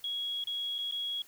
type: tone with dropouts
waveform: sine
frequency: 3322 Hz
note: G#7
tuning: in tune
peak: -32 dBFS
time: 0.04-1.22 s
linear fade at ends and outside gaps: 2 ms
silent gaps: 0.44-0.471 / 0.783-0.787 / 0.912-0.922 s
effects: white hiss -58 dBFS RMS until 1.27 s